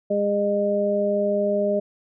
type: harmonic tone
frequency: 203.7 Hz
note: G#3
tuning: 33 cents flat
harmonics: 1 / 2 / 3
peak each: -26 / -25 / -21 dBFS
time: 0.1-1.8 s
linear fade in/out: 10 ms
effects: none